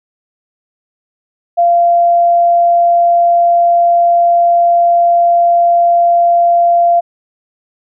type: tone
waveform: sine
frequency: 690 Hz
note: F5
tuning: 21 cents flat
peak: -6 dBFS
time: 1.57-7.01 s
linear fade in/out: 20 ms
effects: none